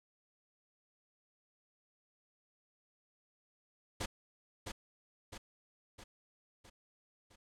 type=noise with echo; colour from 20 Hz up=pink; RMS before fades=-37 dBFS; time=4-4.06 s; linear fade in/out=10 ms; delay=660 ms; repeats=5; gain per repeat=-5 dB; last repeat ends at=7.36 s; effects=low-pass 9000 Hz 12 dB/octave